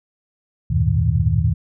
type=tone cluster; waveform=sine; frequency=76.1 / 91.8 / 109.3 / 119.7 / 157.4 Hz; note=D#2 / F#2 / A2 / A#2 / D#3; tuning=-38 / -13 / -11 / +46 / +20 cents; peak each=-21 dBFS; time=0.7-1.54 s; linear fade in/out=10 ms; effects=none